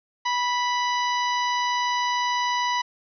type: harmonic tone with a mistuned harmonic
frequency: 987.8 Hz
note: B5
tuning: in tune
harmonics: 1 / 2 / 3 / 4 / 5 / 6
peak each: -23 / -29 / -33 / -35 / -37 / -39 dBFS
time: 0.25-2.82 s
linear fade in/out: 10 ms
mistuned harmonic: 1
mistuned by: -16 cents
effects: none